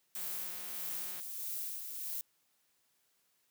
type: noise with tremolo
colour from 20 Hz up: violet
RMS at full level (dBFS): -39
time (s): 0.15-2.21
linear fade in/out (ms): 0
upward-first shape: sine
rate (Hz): 1.6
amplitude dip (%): 40
type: click train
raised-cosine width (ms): 0.2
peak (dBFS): -35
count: 188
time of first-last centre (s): 0.16-1.199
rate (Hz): 180
effects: white hiss -75 dBFS RMS until 3.5 s + high-pass 100 Hz 12 dB/octave